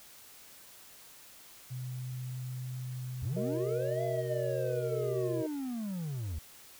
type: tone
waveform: sine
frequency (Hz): 127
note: B2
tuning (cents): +49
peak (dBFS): -36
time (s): 1.7-5.43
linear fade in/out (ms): 20
type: linear two-way sweep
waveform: triangle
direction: up then down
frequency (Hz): 69.3 to 681 to 69.3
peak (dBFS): -32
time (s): 3.22-6.39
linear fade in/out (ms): 5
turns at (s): 4.03
type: chord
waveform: sine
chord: D# minor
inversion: first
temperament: just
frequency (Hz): 373.4 / 466.7 / 622.3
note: F#4 / A#4 / D#5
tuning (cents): +16 / +2 / 0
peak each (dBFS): -39 / -37 / -37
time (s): 3.36-5.47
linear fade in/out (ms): 10
effects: white hiss -54 dBFS RMS until 6.79 s